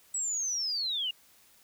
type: linear sweep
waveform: sine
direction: down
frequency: 7902 to 2794 Hz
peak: -29 dBFS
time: 0.14-1.11 s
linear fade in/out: 5 ms
effects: white hiss -61 dBFS RMS until 1.63 s